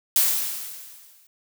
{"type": "noise with exponential decay", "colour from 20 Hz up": "blue", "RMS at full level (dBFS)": -17, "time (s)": [0.16, 1.27], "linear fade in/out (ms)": 2, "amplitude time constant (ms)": 240, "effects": []}